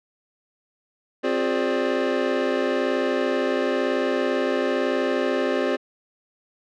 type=tone cluster; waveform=square; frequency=263.1 / 356.3 / 414.3 / 527 / 588 Hz; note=C4 / F4 / G#4 / C5 / D5; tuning=+10 / +35 / -4 / +12 / +2 cents; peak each=-28 dBFS; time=1.23-5.77 s; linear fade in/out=20 ms; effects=low-pass 3000 Hz 12 dB/octave